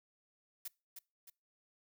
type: noise with echo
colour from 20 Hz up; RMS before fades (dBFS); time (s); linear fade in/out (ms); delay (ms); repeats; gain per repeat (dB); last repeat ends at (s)
blue; -43; 0.65-0.68; 5; 310; 2; -6; 1.3
effects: noise-tail reverb RT60 0.3 s tail -25 dB re dry

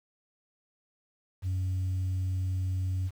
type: tone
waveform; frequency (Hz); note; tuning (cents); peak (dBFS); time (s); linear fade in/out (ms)
sine; 93; F#2; +9; -25; 1.42-3.11; 50
effects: tanh soft clip ceiling -26 dBFS + 9-bit

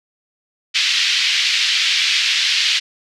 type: band-pass noise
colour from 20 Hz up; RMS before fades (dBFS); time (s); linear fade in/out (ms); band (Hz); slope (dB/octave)
pink; -17; 0.74-2.8; 20; 2300 to 4900; 24
effects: none

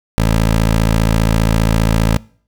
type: tone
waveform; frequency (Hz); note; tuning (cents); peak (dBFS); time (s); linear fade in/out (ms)
15% pulse; 55; A1; 0; -5; 0.18-2.17; 0
effects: noise-tail reverb RT60 0.5 s tail -23 dB re dry

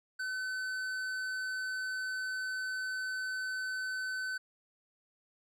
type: tone with tanh clipping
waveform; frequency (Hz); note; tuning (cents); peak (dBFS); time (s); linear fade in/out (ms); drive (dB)
sine; 1518; F#6; +44; -36; 0.19-4.38; 10; 12
effects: none

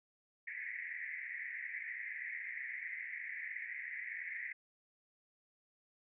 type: band-pass noise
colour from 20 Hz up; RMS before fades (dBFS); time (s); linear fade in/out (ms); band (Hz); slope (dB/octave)
pink; -44; 0.47-4.53; 5; 1800 to 2200; 96
effects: none

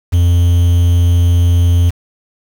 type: tone with quantisation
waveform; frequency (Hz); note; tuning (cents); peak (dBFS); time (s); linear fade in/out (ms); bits
triangle; 87; F2; -6; -5; 0.12-1.91; 20; 5
effects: none

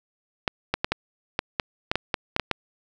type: clicks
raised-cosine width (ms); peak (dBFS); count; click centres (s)
0.3; -6; 12; 0.478 / 0.74 / 0.845 / 0.92 / 1.391 / 1.598 / 1.915 / 1.956 / 2.142 / 2.364 / 2.397 / 2.513
effects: none

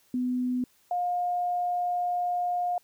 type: tone pair in turn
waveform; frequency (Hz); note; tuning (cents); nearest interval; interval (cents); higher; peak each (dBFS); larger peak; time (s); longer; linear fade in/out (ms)
sine; 250.3 / 711.2; B3 / F5; +23 / +31; octave + tritone; 1808; second; -25; neither; 0.14-0.64 / 0.91-2.78; second; 2
effects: white hiss -64 dBFS RMS until 2.83 s

